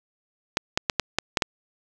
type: clicks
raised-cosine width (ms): 0.2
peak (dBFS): -3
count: 7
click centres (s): 0.571 / 0.775 / 0.898 / 0.997 / 1.186 / 1.372 / 1.422
effects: none